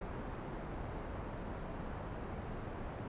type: low-pass noise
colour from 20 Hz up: pink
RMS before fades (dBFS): -43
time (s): 0.01-3.08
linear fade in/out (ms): 5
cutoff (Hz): 1200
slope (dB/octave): 12
effects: resampled to 8000 Hz